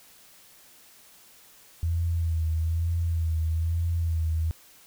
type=tone with vibrato; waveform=sine; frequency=82.41 Hz; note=E2; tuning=in tune; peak=-23 dBFS; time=1.83-4.51 s; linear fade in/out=0 ms; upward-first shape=sine; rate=1.1 Hz; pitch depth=48 cents each way; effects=white hiss -54 dBFS RMS until 4.86 s